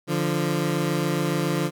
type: tone pair together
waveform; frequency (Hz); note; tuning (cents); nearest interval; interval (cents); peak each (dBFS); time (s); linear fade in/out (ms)
20% pulse; 147.1 / 174.26; D3 / F3; +3 / -4; minor third; 293; -20; 0.07-1.71; 50
effects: none